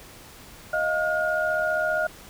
sine tone cluster, 626 / 701 / 1430 Hz, D#5 / F5 / F6, +10 / +6 / +41 cents, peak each -25 / -30 / -25 dBFS, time 0.73-2.07 s, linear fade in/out 5 ms, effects pink hiss -46 dBFS RMS until 2.29 s

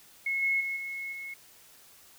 sine tone with level steps, 2178 Hz, C#7, 31 cents flat, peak -27 / -24 / -30 / -34 / -37 dBFS, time 0.26-1.34 s, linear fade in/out 5 ms, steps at 0.42 / 0.6 / 0.76 / 1.12 s, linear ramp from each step 10 ms, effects white hiss -56 dBFS RMS until 2.18 s

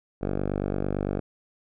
5% pulse tone with low-pass filter, 48.89 Hz, G1, 4 cents flat, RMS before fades -28 dBFS, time 0.21-1.2 s, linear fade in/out 10 ms, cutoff 860 Hz, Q 0.57, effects none

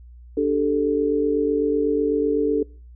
sine chord, D suspended fourth, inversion none, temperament equal, 293.7 / 392 / 440 Hz, D4 / G4 / A4, 0 / 0 / 0 cents, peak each -22 / -26 / -20 dBFS, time 0.37-2.63 s, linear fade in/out 5 ms, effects noise-tail reverb RT60 0.4 s tail -23 dB re dry + added 60 Hz sine -41 dBFS peak until 2.95 s

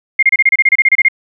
sine tone bursts, 2124 Hz, C7, 25 cents sharp, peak -5 dBFS, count 14, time 0.19-1.085 s, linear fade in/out 5 ms, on 37 ms, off 29 ms, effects none

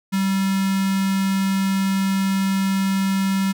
square tone with notch filter, 193.5 Hz, G3, 22 cents flat, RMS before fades -20 dBFS, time 0.12-3.53 s, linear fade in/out 20 ms, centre 560 Hz, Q 1.3, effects none

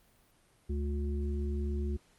harmonic tone, 71.9 Hz, D2, 36 cents flat, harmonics 1 / 3 / 5, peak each -31 / -40 / -41 dBFS, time 0.69-1.97 s, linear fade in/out 10 ms, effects pink hiss -66 dBFS RMS until 2.18 s + Opus 32 kbps

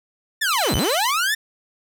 sawtooth linear two-way sweep, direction down then up, 1827 to 39.1 to 1827 Hz, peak -15 dBFS, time 0.41-1.35 s, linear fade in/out 10 ms, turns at 0.75 s
sawtooth tone with vibrato, 3500 Hz, A7, 10 cents flat, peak -22 dBFS, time 0.48-1.11 s, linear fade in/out 10 ms, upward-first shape square, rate 9.6 Hz, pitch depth 250 cents each way
effects none

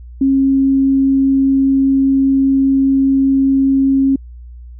sine tone, 270.5 Hz, C#4, 42 cents flat, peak -9 dBFS, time 0.21-4.16 s, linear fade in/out 5 ms, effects added 60 Hz sine -31 dBFS peak until 4.79 s

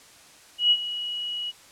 sine tone with ADSR envelope, 2915 Hz, F#7, 26 cents flat, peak -14 dBFS, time 0.58-1.52 s, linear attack 130 ms, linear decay 55 ms, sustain -14 dB, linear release 27 ms, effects white hiss -51 dBFS RMS until 1.71 s + low-pass 9000 Hz 12 dB/octave

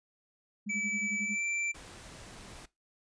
sine tone with tremolo, 207.7 Hz, G#3, in tune, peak -34 dBFS, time 0.66-1.37 s, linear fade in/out 10 ms, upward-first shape sine, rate 11 Hz, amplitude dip 95%
square tone with pitch glide, 2302 to 2345 Hz, D7 to D7, -35 to -3 cents, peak -32 dBFS, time 0.69-1.72 s, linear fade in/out 10 ms, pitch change +32 cents, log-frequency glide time 1.18-1.44 s
pink noise, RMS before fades -49 dBFS, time 1.74-2.66 s, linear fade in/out 10 ms
effects noise-tail reverb RT60 0.2 s tail -19 dB re dry + resampled to 22050 Hz

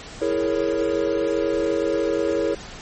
triangle chord, A# half-diminished seventh, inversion second, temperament equal, 329.6 / 415.3 / 466.2 / 554.4 Hz, E4 / G#4 / A#4 / C#5, 0 / 0 / 0 / 0 cents, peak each -23 dBFS, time 0.21-2.55 s, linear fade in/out 10 ms, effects pink hiss -38 dBFS RMS until 2.81 s + MP3 32 kbps

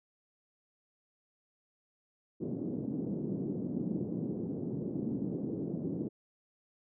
pink band-pass noise, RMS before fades -36 dBFS, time 2.4-6.09 s, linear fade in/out 20 ms, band 160 to 370 Hz, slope 24 dB/octave, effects none

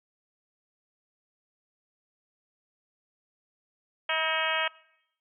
harmonic tone with a mistuned harmonic, 319.7 Hz, D#4, 47 cents sharp, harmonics 2 / 3 / 4 / 5 / 6 / 7 / 8 / 9 / 10, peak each -34 / -34 / -34 / -34 / -34 / -34 / -34 / -34 / -34 dBFS, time 4.09-4.68 s, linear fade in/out 5 ms, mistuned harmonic 6, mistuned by -45 cents, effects noise-tail reverb RT60 0.8 s tail -22 dB re dry

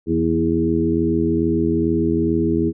harmonic tone with a mistuned harmonic, 82.41 Hz, E2, in tune, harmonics 1 / 2 / 3 / 4 / 5, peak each -26 / -24 / -22 / -19 / -23 dBFS, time 0.06-2.73 s, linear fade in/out 50 ms, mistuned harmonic 3, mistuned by -31 cents, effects none

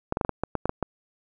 clicks, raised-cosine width 1 ms, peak -11 dBFS, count 10, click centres 0.124 / 0.171 / 0.212 / 0.249 / 0.293 / 0.436 / 0.553 / 0.656 / 0.694 / 0.827 s, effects none

